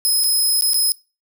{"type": "tone with dropouts", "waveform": "10% pulse", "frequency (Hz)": 5110, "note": "D#8", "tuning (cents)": 45, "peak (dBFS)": -9, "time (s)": [0.05, 0.92], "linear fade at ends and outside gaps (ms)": 0, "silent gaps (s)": [[0.238, 0.242], [0.61, 0.622], [0.734, 0.743]], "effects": ["noise-tail reverb RT60 0.3 s tail -22 dB re dry"]}